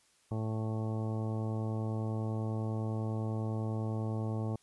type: harmonic tone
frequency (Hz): 110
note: A2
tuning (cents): 0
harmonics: 1 / 2 / 3 / 4 / 5 / 6 / 7 / 8 / 10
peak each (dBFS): -33 / -39 / -43 / -45 / -47 / -49 / -50 / -51 / -53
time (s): 0.31-4.56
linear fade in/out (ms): 5
effects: white hiss -68 dBFS RMS until 4.62 s + resampled to 24000 Hz